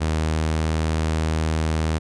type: tone with pitch glide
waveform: sawtooth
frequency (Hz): 78.6 to 79.15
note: D#2 to D#2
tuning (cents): +18 to +30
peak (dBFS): -16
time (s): 0-1.99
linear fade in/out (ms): 20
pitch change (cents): +12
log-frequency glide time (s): 0.28-0.66
effects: resampled to 22050 Hz